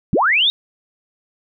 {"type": "linear sweep", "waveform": "sine", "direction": "up", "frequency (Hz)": [112.2, 3800], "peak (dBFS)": -12, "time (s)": [0.13, 0.5], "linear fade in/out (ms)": 0, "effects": []}